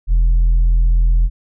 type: tone with tanh clipping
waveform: sine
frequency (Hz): 41.86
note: E1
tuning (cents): +27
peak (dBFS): -10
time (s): 0.07-1.3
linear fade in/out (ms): 50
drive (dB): 2
effects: none